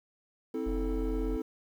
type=chord; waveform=triangle; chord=A minor; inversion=first; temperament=equal with one note detuned; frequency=261.6 / 323.6 / 440 Hz; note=C4 / E4 / A4; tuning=0 / -32 / 0 cents; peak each=-33 dBFS; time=0.54-1.42 s; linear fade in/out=5 ms
type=tone; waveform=sine; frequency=46.25 Hz; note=F#1; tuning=in tune; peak=-30 dBFS; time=0.66-1.37 s; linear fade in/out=10 ms
effects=tanh soft clip ceiling -22 dBFS + 10-bit